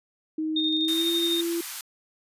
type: tone with pitch glide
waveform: sine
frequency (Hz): 313.5 to 337.9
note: D#4 to E4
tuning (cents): +13 to +43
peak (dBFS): -25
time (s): 0.38-1.61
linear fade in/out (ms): 5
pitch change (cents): +130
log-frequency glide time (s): 0.78-1.1
type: tone with tremolo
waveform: sine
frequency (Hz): 3671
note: A#7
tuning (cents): -27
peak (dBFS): -23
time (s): 0.56-1.41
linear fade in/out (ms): 5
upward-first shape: square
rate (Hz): 12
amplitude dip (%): 30
type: high-pass noise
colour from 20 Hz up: white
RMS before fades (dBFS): -35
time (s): 0.88-1.81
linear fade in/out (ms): 2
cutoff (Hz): 970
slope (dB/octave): 24
effects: resampled to 32000 Hz